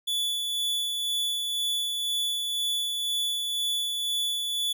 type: tone with tremolo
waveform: 45% pulse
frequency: 3450 Hz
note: A7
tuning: 35 cents flat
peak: -25 dBFS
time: 0.07-4.73 s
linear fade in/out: 10 ms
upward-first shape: sine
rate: 2 Hz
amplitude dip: 30%
effects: none